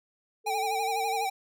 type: tone with pitch glide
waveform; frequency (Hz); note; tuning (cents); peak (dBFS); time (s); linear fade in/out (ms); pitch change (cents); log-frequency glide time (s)
sine; 440 to 451.8; A4 to A4; 0 to +46; -34; 0.44-1.28; 50; +46; 0.6-0.92
type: tone with vibrato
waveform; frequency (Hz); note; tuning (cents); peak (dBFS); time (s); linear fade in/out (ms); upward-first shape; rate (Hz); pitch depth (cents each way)
square; 793; G5; +20; -28; 0.46-1.3; 10; sine; 12; 72
effects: none